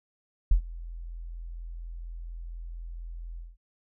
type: tone with ADSR envelope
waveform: sine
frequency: 42.12 Hz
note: E1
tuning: 38 cents sharp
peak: -14 dBFS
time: 0.51-3.57 s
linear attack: 5 ms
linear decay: 92 ms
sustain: -22 dB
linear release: 190 ms
effects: none